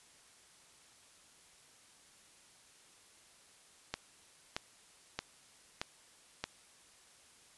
click train, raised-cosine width 0.2 ms, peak -18 dBFS, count 5, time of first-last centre 3.94-6.44 s, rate 1.6 Hz, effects white hiss -62 dBFS RMS until 7.57 s + resampled to 24000 Hz

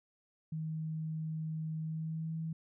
sine tone with pitch glide, 158.1 to 161.42 Hz, D#3 to E3, +28 to -36 cents, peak -35 dBFS, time 0.52-2.53 s, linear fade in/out 5 ms, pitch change +36 cents, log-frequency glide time 1.8-2.36 s, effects none

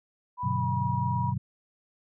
sine tone with pitch glide, 987.8 to 963 Hz, B5 to B5, 0 to -44 cents, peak -29 dBFS, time 0.37-1.34 s, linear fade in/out 50 ms, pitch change -44 cents, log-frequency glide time 0.56-0.65 s
sine chord, G major seventh, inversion none, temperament equal, 98 / 123.47 / 146.83 / 185 Hz, G2 / B2 / D3 / F#3, 0 / 0 / 0 / 0 cents, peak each -33 / -29 / -34 / -34 dBFS, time 0.43-1.38 s, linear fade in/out 10 ms
effects none

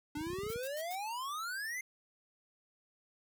square exponential sweep, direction up, 290 to 2110 Hz, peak -38 dBFS, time 0.15-1.81 s, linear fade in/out 5 ms
clicks, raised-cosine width 5 ms, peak -33 dBFS, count 10, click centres 0.172 / 0.209 / 0.268 / 0.302 / 0.332 / 0.386 / 0.434 / 0.465 / 0.501 / 0.559 s
blue noise bursts, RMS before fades -47 dBFS, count 4, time 0.49-0.954 s, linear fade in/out 5 ms, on 50 ms, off 88 ms
effects high-pass 60 Hz 12 dB/octave

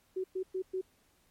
sine tone bursts, 374.6 Hz, F#4, 21 cents sharp, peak -31 dBFS, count 4, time 0.16-0.814 s, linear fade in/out 10 ms, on 81 ms, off 110 ms, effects pink hiss -69 dBFS RMS until 1.3 s + MP3 64 kbps

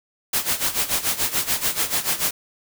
white noise with tremolo, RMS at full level -20 dBFS, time 0.33-2.31 s, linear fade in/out 5 ms, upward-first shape sine, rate 6.9 Hz, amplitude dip 80%, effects none

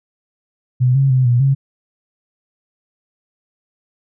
sine tone with pitch steps, 125.9 / 136.4 / 129.1 / 121.3 / 136.5 Hz, B2 / C#3 / C3 / B2 / C#3, +34 / -28 / -23 / -31 / -26 cents, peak -10 dBFS, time 0.8-1.55 s, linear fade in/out 20 ms, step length 150 ms, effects none

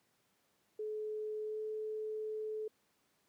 sine tone with pitch glide, 428.6 to 432.1 Hz, A4 to A4, -45 to -31 cents, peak -37 dBFS, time 0.79-2.68 s, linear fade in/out 5 ms, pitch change +14 cents, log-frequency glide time 1.44-1.6 s, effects pink hiss -75 dBFS RMS until 3.28 s + high-pass 150 Hz 12 dB/octave

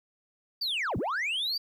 sine linear two-way sweep, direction down then up, 4760 to 65.41 to 4760 Hz, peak -25 dBFS, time 0.61-1.58 s, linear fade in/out 10 ms, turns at 0.97 s, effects tanh soft clip ceiling -27 dBFS + 11-bit

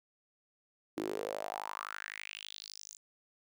sawtooth tone with high-pass filter sweep, 51.8 Hz, G#1, 4 cents flat, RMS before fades -42 dBFS, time 0.97-2.97 s, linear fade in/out 5 ms, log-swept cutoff 310 to 7200 Hz, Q 5.3, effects none

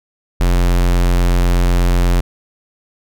square tone, 44.09 Hz, F1, 17 cents sharp, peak -11 dBFS, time 0.4-2.21 s, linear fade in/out 10 ms, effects none

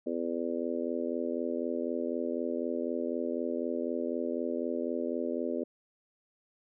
harmonic tone, 84 Hz, E2, 33 cents sharp, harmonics 3 / 4 / 5 / 6 / 7, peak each -35 / -36 / -37 / -38 / -38 dBFS, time 0.06-5.64 s, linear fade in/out 10 ms, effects none

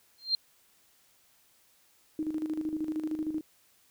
sine tone with exponential growth, 4182 Hz, C8, 2 cents flat, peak -20 dBFS, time 0.18-0.35 s, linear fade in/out 2 ms, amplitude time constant 35 ms
sine tone with tremolo, 311.1 Hz, D#4, in tune, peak -28 dBFS, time 2.19-3.41 s, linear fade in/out 2 ms, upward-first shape square, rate 13 Hz, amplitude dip 60%
effects white hiss -65 dBFS RMS until 3.9 s

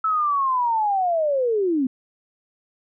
sine linear sweep, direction down, 1314 to 246.9 Hz, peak -18 dBFS, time 0.04-1.87 s, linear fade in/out 5 ms, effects none

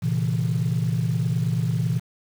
sine chord, A# diminished, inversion none, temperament equal with one note detuned, 116.54 / 135.04 / 164.81 Hz, A#2 / C#3 / E3, 0 / -45 / 0 cents, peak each -23 / -25 / -23 dBFS, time 0.02-2 s, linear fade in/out 20 ms, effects tanh soft clip ceiling -15 dBFS + 7-bit

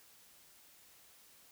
silence, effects white hiss -62 dBFS RMS until 1.51 s

